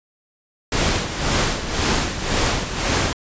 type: noise with tremolo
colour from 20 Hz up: pink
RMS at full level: -18 dBFS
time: 0.72-3.13 s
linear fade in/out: 2 ms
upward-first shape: sine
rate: 1.9 Hz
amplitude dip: 65%
effects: resampled to 16000 Hz